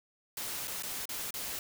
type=noise with dropouts; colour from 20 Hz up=white; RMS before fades=-38 dBFS; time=0.37-1.59 s; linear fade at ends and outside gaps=2 ms; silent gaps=0.674-0.678 / 0.824-0.833 / 1.055-1.091 / 1.307-1.34 s; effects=none